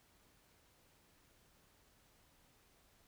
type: silence
effects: pink hiss -70 dBFS RMS until 3.07 s